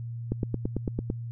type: click train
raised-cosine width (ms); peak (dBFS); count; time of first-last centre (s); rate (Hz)
3; -14; 8; 0.32-1.101; 8.96
effects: added 117 Hz sine -33 dBFS peak until 1.31 s